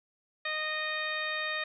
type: harmonic tone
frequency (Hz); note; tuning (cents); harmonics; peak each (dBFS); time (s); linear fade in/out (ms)
618; D#5; -12; 1 / 2 / 3 / 4 / 5 / 6 / 7; -40 / -39 / -34 / -38 / -47 / -40 / -46; 0.45-1.64; 5
effects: none